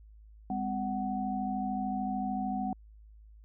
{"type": "tone cluster", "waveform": "sine", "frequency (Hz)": [202.9, 256.3, 747], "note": ["G#3", "C4", "F#5"], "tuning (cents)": [-40, -36, 16], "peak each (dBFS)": [-34, -36, -34], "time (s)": [0.5, 2.73], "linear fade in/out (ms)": 2, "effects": ["added 53 Hz sine -51 dBFS peak until 3.44 s"]}